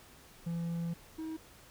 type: tone pair in turn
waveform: triangle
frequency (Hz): 168.8 / 318.7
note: E3 / D#4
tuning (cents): +41 / +42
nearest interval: major seventh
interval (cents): 1101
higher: second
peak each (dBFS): -31 / -35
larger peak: first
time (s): 0.46-0.94 / 1.18-1.37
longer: first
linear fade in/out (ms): 10
effects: pink hiss -57 dBFS RMS until 1.7 s